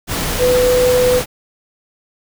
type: tone in noise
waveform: sine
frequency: 499.1 Hz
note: B4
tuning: 18 cents sharp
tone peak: -10 dBFS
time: 0.38-1.22 s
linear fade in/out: 50 ms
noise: pink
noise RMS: -20 dBFS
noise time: 0.07-1.26 s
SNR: +7 dB
effects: none